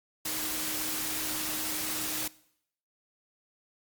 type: tone in noise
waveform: sine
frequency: 311.1 Hz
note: D#4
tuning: in tune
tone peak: -43 dBFS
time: 0.25-2.28 s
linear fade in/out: 5 ms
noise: white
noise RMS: -33 dBFS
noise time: 0.25-2.28 s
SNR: -13 dB
effects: noise-tail reverb RT60 0.7 s tail -20 dB re dry + Opus 48 kbps